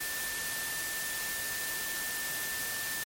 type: tone in noise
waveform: sine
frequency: 1781 Hz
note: A6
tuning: 21 cents sharp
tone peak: -37 dBFS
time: 0-3.04 s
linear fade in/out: 10 ms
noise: white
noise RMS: -36 dBFS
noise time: 0-3.04 s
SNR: -4 dB
effects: MP3 64 kbps